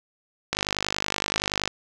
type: click train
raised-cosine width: 0.2 ms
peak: -6 dBFS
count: 59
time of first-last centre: 0.53-1.676 s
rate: 50.6 Hz
effects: none